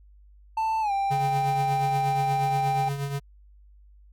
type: tone with pitch glide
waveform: triangle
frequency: 886 to 789.3 Hz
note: A5 to G5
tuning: +12 to +12 cents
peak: -21 dBFS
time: 0.57-2.89 s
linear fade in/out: 5 ms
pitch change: -200 cents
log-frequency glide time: 0.81-0.92 s
type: tone with tremolo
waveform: square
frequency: 140.3 Hz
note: C#3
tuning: 21 cents sharp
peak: -26 dBFS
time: 1.1-3.2 s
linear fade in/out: 20 ms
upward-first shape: triangle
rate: 8.4 Hz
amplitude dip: 60%
effects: added 50 Hz sine -50 dBFS peak until 4.12 s